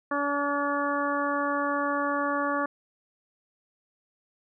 harmonic tone, 285.9 Hz, D4, 46 cents flat, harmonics 1 / 2 / 3 / 4 / 5 / 6, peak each -31 / -31 / -35 / -29 / -34 / -35 dBFS, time 0.11-2.66 s, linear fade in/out 5 ms, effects none

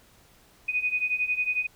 sine beating tone pair, 2482 / 2493 Hz, D#7 / D#7, -5 / +3 cents, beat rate 11 Hz, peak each -29 / -26 dBFS, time 0.68-1.67 s, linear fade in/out 10 ms, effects pink hiss -58 dBFS RMS until 1.75 s

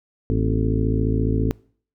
harmonic tone with a mistuned harmonic, 54.6 Hz, A1, 13 cents flat, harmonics 1 / 2 / 3 / 4 / 5 / 6 / 7 / 8, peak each -23 / -22 / -29 / -28 / -26 / -32 / -31 / -29 dBFS, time 0.3-1.51 s, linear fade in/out 0 ms, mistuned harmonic 4, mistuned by +120 cents, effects noise-tail reverb RT60 0.5 s tail -24 dB re dry

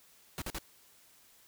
pink noise bursts, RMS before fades -38 dBFS, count 3, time 0.38-0.584 s, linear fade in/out 0 ms, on 38 ms, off 45 ms, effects white hiss -62 dBFS RMS until 1.47 s

